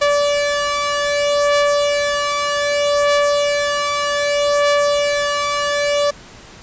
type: beating tone pair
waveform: sawtooth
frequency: 578 / 578.64 Hz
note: D5 / D5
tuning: -28 / -26 cents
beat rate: 0.64 Hz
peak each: -17 / -12 dBFS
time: 0.01-6.11 s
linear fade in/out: 10 ms
effects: pink hiss -40 dBFS RMS until 6.62 s + resampled to 16000 Hz